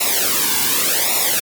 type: noise with flanger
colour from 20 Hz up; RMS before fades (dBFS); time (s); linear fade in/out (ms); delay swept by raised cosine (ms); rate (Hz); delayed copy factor
white; -17; 0-1.4; 10; 0.63 to 1.6; 0.87; -0.95
effects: MP3 96 kbps